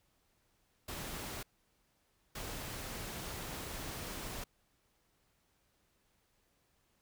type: noise bursts at uneven times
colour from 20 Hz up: pink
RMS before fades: -43 dBFS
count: 2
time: 0.88-1.43 / 2.35-4.44 s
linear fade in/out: 5 ms
effects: pink hiss -75 dBFS RMS until 7.01 s